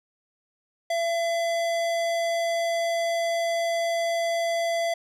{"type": "tone with hard clipping", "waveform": "sine", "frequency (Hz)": 674, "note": "E5", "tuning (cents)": 38, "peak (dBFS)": -25, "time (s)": [0.9, 4.94], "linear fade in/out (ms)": 5, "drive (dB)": 18, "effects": []}